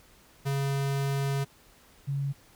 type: tone pair in turn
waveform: square / sine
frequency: 138.4 / 139.44 Hz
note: C#3 / C#3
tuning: -2 / +11 cents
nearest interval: unison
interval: 13 cents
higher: second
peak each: -27 dBFS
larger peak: neither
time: 0.45-1.45 / 2.07-2.33 s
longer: first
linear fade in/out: 20 ms
effects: pink hiss -58 dBFS RMS until 2.55 s